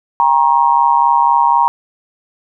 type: tone with amplitude modulation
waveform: sine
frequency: 943 Hz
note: A#5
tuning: 20 cents sharp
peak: -4 dBFS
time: 0.2-1.68 s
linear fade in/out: 0 ms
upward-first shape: sine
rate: 144 Hz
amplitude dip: 95%
effects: none